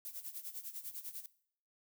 violet noise with tremolo, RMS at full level -43 dBFS, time 0.05-1.26 s, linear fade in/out 0 ms, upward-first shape sine, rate 10 Hz, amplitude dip 80%, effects noise-tail reverb RT60 0.6 s tail -19 dB re dry

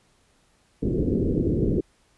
white low-pass noise, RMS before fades -23 dBFS, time 0.82-1.81 s, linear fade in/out 10 ms, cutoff 430 Hz, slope 48 dB/octave, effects pink hiss -63 dBFS RMS until 2.17 s + resampled to 24000 Hz

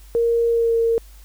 sine tone with pitch glide, 466.2 to 459.3 Hz, A#4 to A#4, 0 to -26 cents, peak -15 dBFS, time 0.15-0.98 s, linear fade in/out 0 ms, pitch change -26 cents, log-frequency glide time 0.49-0.75 s, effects added 50 Hz sine -41 dBFS peak until 1.24 s + white hiss -52 dBFS RMS until 1.24 s

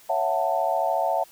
sine chord, F# minor seventh, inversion second, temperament just, 555 / 666 / 740 / 888 Hz, C#5 / E5 / F#5 / A5, +2 / +18 / 0 / +16 cents, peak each -29 / -25 / -26 / -27 dBFS, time 0.09-1.24 s, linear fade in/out 10 ms, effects white hiss -52 dBFS RMS until 1.31 s

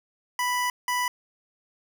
25% pulse tone bursts at uneven times, 987.8 Hz, B5, in tune, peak -20 dBFS, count 2, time 0.39-0.7 / 0.88-1.08 s, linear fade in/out 2 ms, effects none

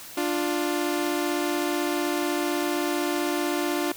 sawtooth tone pair together, 295.2 / 351 Hz, D4 / F4, +9 / +9 cents, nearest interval minor third, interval 300 cents, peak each -23 dBFS, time 0.17-3.92 s, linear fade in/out 5 ms, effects white hiss -42 dBFS RMS until 3.96 s

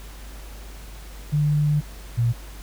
sine tone pair in turn, 148.6 / 117.94 Hz, D3 / A#2, +21 / +21 cents, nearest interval major third, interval 400 cents, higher first, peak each -17 dBFS, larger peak neither, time 1.32-1.81 / 2.17-2.33 s, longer first, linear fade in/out 20 ms, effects added 50 Hz sine -37 dBFS peak until 2.62 s + pink hiss -45 dBFS RMS until 2.62 s

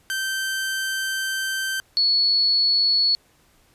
sawtooth / sine tone pair in turn, 1555 / 4398 Hz, G6 / C#8, -14 / -14 cents, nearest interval octave + tritone, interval 1800 cents, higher second, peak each -20 / -16 dBFS, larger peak second, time 0.1-1.8 / 1.97-3.15 s, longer first, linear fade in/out 0 ms, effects pink hiss -59 dBFS RMS until 3.74 s + resampled to 32000 Hz

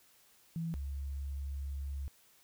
sine tone pair in turn, 165.2 / 69.46 Hz, E3 / C#2, +4 / +4 cents, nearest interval octave + minor third, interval 1500 cents, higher first, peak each -34 / -36 dBFS, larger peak first, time 0.56-0.74 / 0.74-2.08 s, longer second, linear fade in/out 0 ms, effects white hiss -65 dBFS RMS until 2.43 s

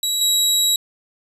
25% pulse tone pair in turn, 3886 / 3871 Hz, B7 / B7, -29 / -35 cents, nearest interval unison, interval 6 cents, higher first, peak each -15 / -11 dBFS, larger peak second, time 0.03-0.21 / 0.21-0.76 s, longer second, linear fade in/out 2 ms, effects resampled to 32000 Hz

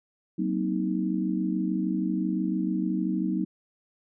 sine chord, C half-diminished seventh, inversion second, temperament just, 188.37 / 235.5 / 261.6 / 314 Hz, Gb3 / Bb3 / C4 / Eb4, +31 / +18 / 0 / +16 cents, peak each -28 / -32 / -33 / -29 dBFS, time 0.38-3.45 s, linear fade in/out 10 ms, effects none

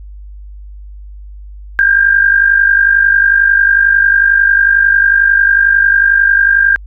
sine tone with amplitude modulation, 1600 Hz, G6, 35 cents sharp, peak -3 dBFS, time 1.79-6.76 s, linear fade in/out 0 ms, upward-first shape sine, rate 51.1 Hz, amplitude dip 65%, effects added 50 Hz sine -28 dBFS peak until 6.86 s

